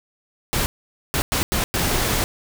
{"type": "noise bursts at uneven times", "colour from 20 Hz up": "pink", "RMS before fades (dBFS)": -21, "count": 5, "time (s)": [[0.53, 0.66], [1.14, 1.22], [1.32, 1.43], [1.52, 1.64], [1.74, 2.24]], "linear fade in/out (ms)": 0, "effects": []}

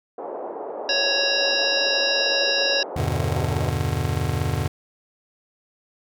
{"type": "band-pass noise", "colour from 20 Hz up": "pink", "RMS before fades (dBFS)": -32, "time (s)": [0.18, 3.7], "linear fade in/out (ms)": 5, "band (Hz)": [420, 790], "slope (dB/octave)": 24}
{"type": "harmonic tone", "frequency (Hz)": 555, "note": "C#5", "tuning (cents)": 2, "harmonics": [1, 3, 5, 7, 9, 10], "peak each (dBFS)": [-26, -26, -26, -26, -26, -26], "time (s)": [0.89, 2.83], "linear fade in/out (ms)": 2}
{"type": "chord", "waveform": "square", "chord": "E minor seventh", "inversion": "none", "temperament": "just", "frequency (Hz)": [82.41, 98.89, 123.61, 148.33], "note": ["E2", "G2", "B2", "D3"], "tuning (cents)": [0, 16, 2, 18], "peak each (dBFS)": -28, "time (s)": [2.96, 4.68], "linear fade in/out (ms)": 5}
{"effects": []}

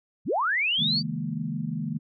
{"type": "linear sweep", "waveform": "sine", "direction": "up", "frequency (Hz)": [87.31, 4717], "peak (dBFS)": -22, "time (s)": [0.25, 1.03], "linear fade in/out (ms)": 50}
{"type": "chord", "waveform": "sine", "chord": "A# half-diminished seventh", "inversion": "first", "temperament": "equal with one note detuned", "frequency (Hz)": [138.59, 160.58, 207.7, 233.1], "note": ["C#3", "E3", "G#3", "A#3"], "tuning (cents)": [0, -45, 0, 0], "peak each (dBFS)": [-36, -31, -34, -33], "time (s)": [0.78, 1.99], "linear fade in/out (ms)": 20}
{"effects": []}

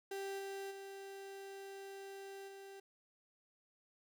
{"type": "tone with level steps", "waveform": "35% pulse", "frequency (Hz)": 392, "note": "G4", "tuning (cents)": 0, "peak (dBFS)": [-39, -41, -46, -49], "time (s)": [0.11, 2.8], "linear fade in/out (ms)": 5, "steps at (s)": [0.38, 0.7, 2.47], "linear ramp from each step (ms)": 20, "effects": []}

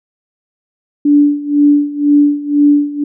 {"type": "tone with tremolo", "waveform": "sine", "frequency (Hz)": 290.7, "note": "D4", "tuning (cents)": -18, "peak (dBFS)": -4, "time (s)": [1.05, 3.04], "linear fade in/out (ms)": 5, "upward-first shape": "sine", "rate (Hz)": 2, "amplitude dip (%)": 85, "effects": []}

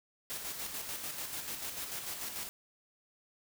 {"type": "noise with tremolo", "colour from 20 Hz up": "white", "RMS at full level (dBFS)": -39, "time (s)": [0.3, 2.49], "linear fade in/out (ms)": 0, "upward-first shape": "square", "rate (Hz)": 6.8, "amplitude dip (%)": 40, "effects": []}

